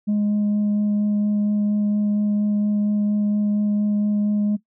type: tone with vibrato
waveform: sine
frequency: 207.7 Hz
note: G#3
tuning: in tune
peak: -15 dBFS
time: 0.07-4.57 s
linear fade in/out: 20 ms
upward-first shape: sine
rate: 4.3 Hz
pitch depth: 8 cents each way
effects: noise-tail reverb RT60 0.1 s tail -18 dB re dry + tanh soft clip ceiling -16 dBFS